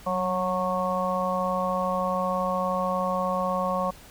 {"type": "harmonic tone with a mistuned harmonic", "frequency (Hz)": 183.3, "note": "F#3", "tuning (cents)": -16, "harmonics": [1, 3, 4, 5, 6], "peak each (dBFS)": [-31, -28, -32, -34, -28], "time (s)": [0.06, 3.91], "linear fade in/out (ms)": 10, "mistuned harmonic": 1, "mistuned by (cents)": 32, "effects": ["added 50 Hz sine -51 dBFS peak until 4.1 s", "pink hiss -49 dBFS RMS until 4.1 s"]}